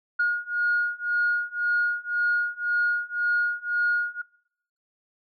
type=beating tone pair; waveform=sine; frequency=1434 / 1435.9 Hz; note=F6 / F6; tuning=+45 / +48 cents; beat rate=1.9 Hz; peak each=-24 dBFS; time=0.19-4.22 s; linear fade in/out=10 ms; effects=noise-tail reverb RT60 0.7 s tail -23 dB re dry + tanh soft clip ceiling -15 dBFS